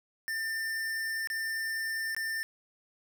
square tone with dropouts, 1795 Hz, A6, 34 cents sharp, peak -32 dBFS, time 0.28-2.43 s, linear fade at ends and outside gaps 0 ms, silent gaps 1.273-1.301 / 2.148-2.165 s, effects none

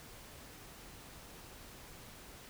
silence, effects pink hiss -53 dBFS RMS until 2.49 s

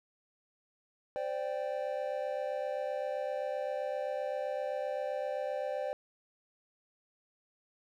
triangle chord, C suspended second, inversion none, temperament equal with one note detuned, 519.6 / 587.3 / 784 Hz, C5 / D5 / G5, -12 / 0 / 0 cents, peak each -35 / -34 / -39 dBFS, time 1.16-5.93 s, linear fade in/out 0 ms, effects none

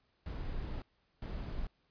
brown noise bursts at uneven times, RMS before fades -39 dBFS, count 2, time 0.26-0.82 / 1.22-1.67 s, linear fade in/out 2 ms, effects pink hiss -75 dBFS RMS until 1.9 s + resampled to 11025 Hz

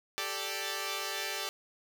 5% pulse chord, G suspended second, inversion none, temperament equal, 392 / 440 / 587.3 Hz, G4 / A4 / D5, 0 / 0 / 0 cents, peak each -27 dBFS, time 0.18-1.49 s, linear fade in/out 0 ms, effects none

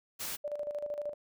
white noise, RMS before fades -38 dBFS, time 0.19-0.37 s, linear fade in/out 20 ms
sine tone with tremolo, 587.3 Hz, D5, in tune, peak -32 dBFS, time 0.44-1.14 s, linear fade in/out 10 ms, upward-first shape square, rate 13 Hz, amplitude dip 60%
effects none

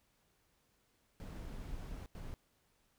brown noise bursts at uneven times, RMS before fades -45 dBFS, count 2, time 1.2-2.06 / 2.15-2.34 s, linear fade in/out 0 ms, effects pink hiss -75 dBFS RMS until 2.98 s

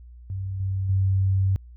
sine tone with level steps, 96 Hz, G2, 36 cents flat, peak -27 / -23 / -18 dBFS, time 0.3-1.56 s, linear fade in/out 0 ms, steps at 0.6 / 0.89 s, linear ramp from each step 5 ms, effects added 60 Hz sine -42 dBFS peak until 1.76 s

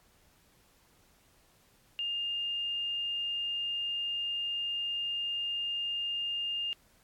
sine tone, 2815 Hz, F7, 13 cents sharp, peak -31 dBFS, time 1.99-6.73 s, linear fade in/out 0 ms, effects pink hiss -65 dBFS RMS until 7.03 s + AAC 64 kbps

